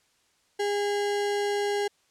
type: tone with sample-and-hold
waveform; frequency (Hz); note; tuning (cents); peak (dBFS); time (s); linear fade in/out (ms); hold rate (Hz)
sine; 408.1; G#4; -30; -24; 0.59-1.88; 10; 1225
effects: white hiss -67 dBFS RMS until 2.1 s + low-pass 8000 Hz 12 dB/octave